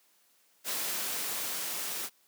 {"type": "noise with level ramp", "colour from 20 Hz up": "white", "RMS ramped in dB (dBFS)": [-33, -36], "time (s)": [0.64, 2.1], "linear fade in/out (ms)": 50, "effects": ["white hiss -67 dBFS RMS until 2.27 s", "high-pass 200 Hz 12 dB/octave"]}